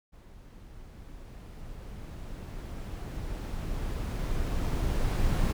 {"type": "noise with level ramp", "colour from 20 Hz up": "brown", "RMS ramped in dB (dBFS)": [-50, -25], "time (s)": [0.12, 5.53], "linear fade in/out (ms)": 20, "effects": []}